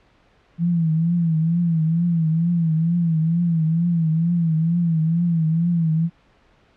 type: tone with vibrato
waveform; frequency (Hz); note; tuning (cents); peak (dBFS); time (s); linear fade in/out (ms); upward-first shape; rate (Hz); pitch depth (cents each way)
sine; 165.7; E3; +9; -16; 0.58-6.1; 50; triangle; 2.2; 99
effects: pink hiss -57 dBFS RMS until 6.76 s + low-pass 3000 Hz 12 dB/octave